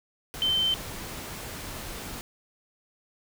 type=tone in noise; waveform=sine; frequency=3094 Hz; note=G7; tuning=23 cents flat; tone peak=-22 dBFS; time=0.42-0.74 s; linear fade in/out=0 ms; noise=pink; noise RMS=-38 dBFS; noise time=0.34-2.21 s; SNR=+13 dB; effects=none